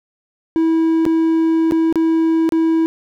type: tone with dropouts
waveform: triangle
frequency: 325.1 Hz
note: E4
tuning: 24 cents flat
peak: -10 dBFS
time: 0.56-2.86 s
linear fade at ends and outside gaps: 0 ms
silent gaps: 1.053-1.063 / 1.711-1.721 / 1.926-1.957 / 2.491-2.522 s
effects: none